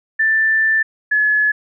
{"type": "tone pair in turn", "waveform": "sine", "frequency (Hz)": [1770, 1706.1], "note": ["A6", "G#6"], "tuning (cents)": [10, 46], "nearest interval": "minor second", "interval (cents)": 64, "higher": "first", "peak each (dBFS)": -12, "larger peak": "neither", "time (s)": [[0.19, 0.83], [1.11, 1.52]], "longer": "first", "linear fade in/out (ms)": 10, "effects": []}